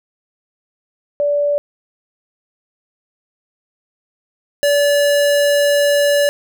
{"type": "tone pair in turn", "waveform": ["sine", "square"], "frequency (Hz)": [580, 575.7], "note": ["D5", "D5"], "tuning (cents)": [-22, -35], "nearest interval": "unison", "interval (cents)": 13, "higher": "first", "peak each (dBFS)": [-13, -12], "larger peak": "second", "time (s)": [[1.2, 1.58], [4.63, 6.29]], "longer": "second", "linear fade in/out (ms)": 0, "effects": []}